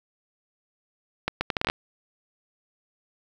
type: accelerating click train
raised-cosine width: 0.3 ms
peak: -8 dBFS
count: 9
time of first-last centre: 1.28-1.699 s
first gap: 130 ms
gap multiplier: 0.71
effects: 7-bit